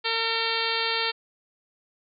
harmonic tone, 454.5 Hz, A#4, 44 cents flat, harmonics 1 / 2 / 3 / 4 / 5 / 6 / 7 / 8 / 9 / 10, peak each -33 / -33 / -33 / -33 / -33 / -33 / -33 / -33 / -33 / -33 dBFS, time 0.04-1.12 s, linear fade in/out 20 ms, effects none

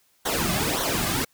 pink noise with flanger, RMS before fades -25 dBFS, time 0.25-1.25 s, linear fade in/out 10 ms, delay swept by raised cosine 0.4 to 2.2 ms, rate 1.8 Hz, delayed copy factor -0.75, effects white hiss -64 dBFS RMS until 1.33 s

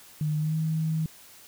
sine tone with pitch glide, 152.1 to 158.83 Hz, D#3 to D#3, -39 to +36 cents, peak -24 dBFS, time 0.21-1.06 s, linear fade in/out 2 ms, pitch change +75 cents, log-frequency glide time 0.38-0.57 s, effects white hiss -51 dBFS RMS until 1.47 s

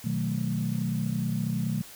sine chord, B dominant seventh, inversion none, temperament equal, 123.47 / 155.56 / 185 / 220 Hz, B2 / D#3 / F#3 / A3, 0 / 0 / 0 / 0 cents, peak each -31 / -31 / -31 / -31 dBFS, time 0.04-1.82 s, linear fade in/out 10 ms, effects tanh soft clip ceiling -17 dBFS + white hiss -47 dBFS RMS until 1.95 s

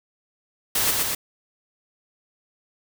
white noise with echo, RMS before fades -22 dBFS, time 0.75-0.91 s, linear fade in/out 5 ms, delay 120 ms, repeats 2, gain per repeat -2 dB, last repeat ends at 1.15 s, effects none

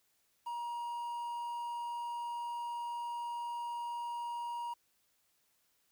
triangle tone with quantisation, 949 Hz, A#5, 31 cents sharp, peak -35 dBFS, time 0.46-4.74 s, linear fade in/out 10 ms, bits 10, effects white hiss -75 dBFS RMS until 5.91 s

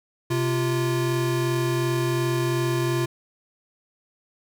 square tone pair together, 129.45 / 345.6 Hz, C3 / F4, -18 / -18 cents, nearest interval octave + perfect fourth, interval 1700 cents, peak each -25 dBFS, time 0.3-3.06 s, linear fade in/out 10 ms, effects none

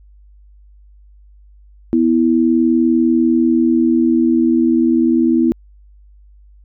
sine tone pair together, 247.1 / 327.3 Hz, B3 / E4, +1 / -12 cents, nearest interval perfect fourth, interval 487 cents, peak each -13 dBFS, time 1.93-5.52 s, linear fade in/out 0 ms, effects added 50 Hz sine -42 dBFS peak until 6.64 s

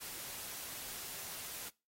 white noise, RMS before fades -45 dBFS, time 0-1.7 s, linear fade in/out 20 ms, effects noise-tail reverb RT60 0.3 s tail -24 dB re dry + AAC 48 kbps

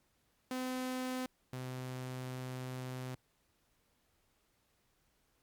sawtooth tone pair in turn, 255.7 / 128.08 Hz, C4 / C3, -40 / -37 cents, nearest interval octave, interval 1197 cents, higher first, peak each -32 / -36 dBFS, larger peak first, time 0.51-1.26 / 1.53-3.15 s, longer second, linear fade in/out 2 ms, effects pink hiss -75 dBFS RMS until 5.42 s + MP3 96 kbps

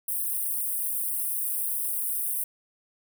white high-pass noise, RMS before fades -29 dBFS, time 0.08-2.44 s, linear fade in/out 5 ms, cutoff 8700 Hz, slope 96 dB/octave, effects none

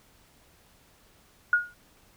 sine tone with exponential decay, 1440 Hz, F#6, 47 cents flat, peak -15 dBFS, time 1.53-1.74 s, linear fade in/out 2 ms, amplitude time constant 44 ms, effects pink hiss -60 dBFS RMS until 2.16 s

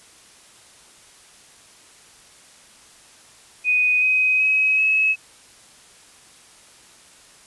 sine tone with pitch steps, 2491 / 2518 / 2546 / 2574 Hz, D#7 / D#7 / D#7 / E7, +1 / +20 / +39 / -42 cents, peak -15 dBFS, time 3.64-5.16 s, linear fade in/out 50 ms, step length 380 ms, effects white hiss -49 dBFS RMS until 7.46 s + resampled to 24000 Hz

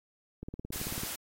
click train, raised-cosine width 3 ms, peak -27 dBFS, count 12, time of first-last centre 0.43-1.034 s, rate 18.2 Hz
white noise, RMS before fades -38 dBFS, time 0.72-1.16 s, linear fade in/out 10 ms
effects AAC 48 kbps

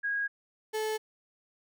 sine / 35% pulse tone pair in turn, 1642 / 434.1 Hz, G#6 / A4, -20 / -23 cents, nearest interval octave + major seventh, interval 2303 cents, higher first, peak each -28 dBFS, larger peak neither, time 0.03-0.28 / 0.73-0.98 s, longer neither, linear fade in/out 20 ms, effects none

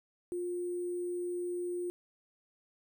sine tone with sample-and-hold, 354 Hz, F4, 23 cents sharp, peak -33 dBFS, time 0.32-1.9 s, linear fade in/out 0 ms, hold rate 8820 Hz, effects none

